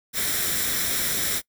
white noise with comb filter, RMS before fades -25 dBFS, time 0.13-1.42 s, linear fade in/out 50 ms, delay 0.54 ms, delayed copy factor +0.55, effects noise-tail reverb RT60 0.1 s tail -23 dB re dry

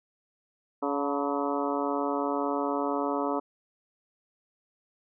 harmonic tone with a mistuned harmonic, 141.9 Hz, C#3, 41 cents sharp, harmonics 2 / 3 / 4 / 5 / 6 / 7 / 8 / 9, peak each -31 / -33 / -34 / -35 / -36 / -36 / -37 / -38 dBFS, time 0.82-3.4 s, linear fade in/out 10 ms, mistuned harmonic 6, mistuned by +79 cents, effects none

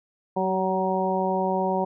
harmonic tone with a mistuned harmonic, 187.9 Hz, F#3, 27 cents sharp, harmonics 1 / 2 / 3 / 4 / 5, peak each -28 / -28 / -28 / -28 / -28 dBFS, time 0.36-1.85 s, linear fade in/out 10 ms, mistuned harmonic 2, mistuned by +16 cents, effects none

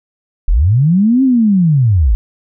sine linear two-way sweep, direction up then down, 30.87 to 270.9 to 46.33 Hz, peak -7 dBFS, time 0.48-2.15 s, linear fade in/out 0 ms, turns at 1.23 s, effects none

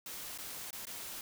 white noise with dropouts, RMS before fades -44 dBFS, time 0.06-1.21 s, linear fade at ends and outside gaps 2 ms, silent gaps 0.378-0.385 / 0.707-0.729 / 0.854-0.869 s, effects none

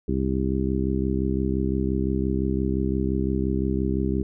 harmonic tone, 65.8 Hz, C2, 10 cents sharp, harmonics 1 / 2 / 3 / 4 / 5 / 6, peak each -27 / -30 / -27 / -30 / -29 / -30 dBFS, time 0.08-4.23 s, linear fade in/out 5 ms, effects none

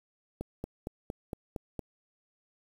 click train, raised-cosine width 2 ms, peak -22 dBFS, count 7, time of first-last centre 0.41-1.792 s, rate 4.34 Hz, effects 8-bit

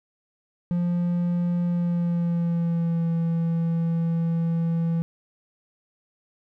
triangle tone with pitch glide, 174.61 to 166.44 Hz, F3 to E3, 0 to +17 cents, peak -19 dBFS, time 0.71-5.02 s, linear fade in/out 0 ms, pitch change -83 cents, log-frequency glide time 1.65-3.1 s, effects none

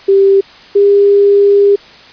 sine tone pair in turn, 392 / 402.8 Hz, G4 / G4, 0 / +47 cents, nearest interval unison, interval 47 cents, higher second, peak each -4 dBFS, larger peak neither, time 0.08-0.41 / 0.75-1.76 s, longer second, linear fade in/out 10 ms, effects white hiss -37 dBFS RMS until 2.12 s + resampled to 11025 Hz

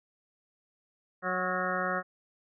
harmonic tone with a mistuned harmonic, 183.8 Hz, F#3, 11 cents flat, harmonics 1 / 2 / 3 / 4 / 6 / 7 / 8 / 9 / 10, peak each -38 / -40 / -35 / -37 / -37 / -35 / -36 / -39 / -38 dBFS, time 1.22-2.03 s, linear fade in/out 50 ms, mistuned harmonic 8, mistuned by -41 cents, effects none

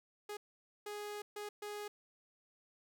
sawtooth tone bursts at uneven times, 415.3 Hz, G#4, in tune, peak -38 dBFS, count 4, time 0.29-0.37 / 0.86-1.22 / 1.36-1.49 / 1.62-1.88 s, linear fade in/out 5 ms, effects none

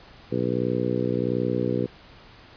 harmonic tone, 61.4 Hz, B1, 9 cents flat, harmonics 2 / 3 / 4 / 5 / 6 / 7 / 8, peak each -30 / -30 / -30 / -30 / -30 / -30 / -30 dBFS, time 0.31-1.87 s, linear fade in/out 20 ms, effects pink hiss -49 dBFS RMS until 2.56 s + resampled to 11025 Hz

